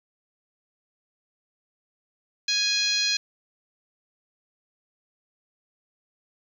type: harmonic tone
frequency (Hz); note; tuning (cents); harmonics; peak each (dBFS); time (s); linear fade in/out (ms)
830.6; G#5; 0; 2 / 3 / 4 / 5 / 6 / 7 / 8; -34 / -29 / -31 / -24 / -32 / -34 / -35; 2.48-3.17; 5
effects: 9-bit